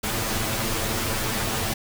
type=noise with comb filter; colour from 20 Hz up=pink; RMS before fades=-26 dBFS; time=0.03-1.74 s; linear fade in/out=10 ms; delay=9 ms; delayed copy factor=+0.9; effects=none